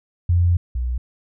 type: tone pair in turn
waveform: sine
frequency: 87.31 / 61.42 Hz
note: F2 / B1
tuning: 0 / -9 cents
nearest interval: tritone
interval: 609 cents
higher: first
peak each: -13 / -20 dBFS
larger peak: first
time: 0.29-0.57 / 0.75-0.98 s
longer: first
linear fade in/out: 5 ms
effects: none